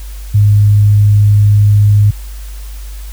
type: tone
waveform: sine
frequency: 103.3 Hz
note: G#2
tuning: 9 cents flat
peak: -4 dBFS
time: 0.34-2.11 s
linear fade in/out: 10 ms
effects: added 50 Hz sine -23 dBFS peak until 3.12 s + white hiss -38 dBFS RMS until 3.12 s